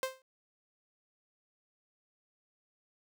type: tone with exponential decay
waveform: sawtooth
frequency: 523.3 Hz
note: C5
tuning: in tune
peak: -25 dBFS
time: 0.03-0.22 s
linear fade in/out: 1 ms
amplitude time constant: 40 ms
effects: none